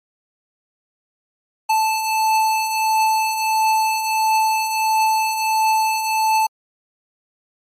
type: beating tone pair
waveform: square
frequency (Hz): 876 / 877.5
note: A5 / A5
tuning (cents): -8 / -5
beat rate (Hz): 1.5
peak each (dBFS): -25 / -17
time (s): 1.69-6.47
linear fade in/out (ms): 10
effects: MP3 64 kbps